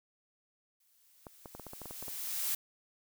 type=noise with exponential growth; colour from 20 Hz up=blue; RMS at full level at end=-32 dBFS; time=0.8-2.55 s; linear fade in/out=5 ms; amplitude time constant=380 ms
type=clicks; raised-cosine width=1 ms; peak=-31 dBFS; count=11; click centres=1.268 / 1.458 / 1.55 / 1.597 / 1.667 / 1.734 / 1.817 / 1.857 / 1.909 / 2.026 / 2.082 s
effects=none